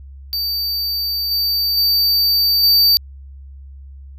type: tone with level steps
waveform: square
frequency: 4620 Hz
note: D8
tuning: 29 cents flat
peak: -19 / -16 / -13 / -10 dBFS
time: 0.33-2.97 s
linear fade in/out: 0 ms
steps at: 1.31 / 1.77 / 2.63 s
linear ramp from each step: 5 ms
effects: added 68 Hz sine -34 dBFS peak until 4.18 s